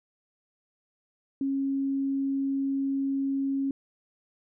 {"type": "tone", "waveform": "sine", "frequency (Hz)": 273.2, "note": "C#4", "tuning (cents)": -25, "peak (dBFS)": -25, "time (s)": [1.41, 3.71], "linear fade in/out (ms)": 2, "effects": []}